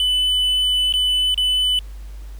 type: tone with dropouts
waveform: triangle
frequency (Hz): 2999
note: F#7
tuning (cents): +23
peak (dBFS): -14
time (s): 0-1.79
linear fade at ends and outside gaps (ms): 1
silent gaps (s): 0.925-0.938 / 1.344-1.377
effects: added 50 Hz sine -31 dBFS peak until 2.39 s + pink hiss -51 dBFS RMS until 2.39 s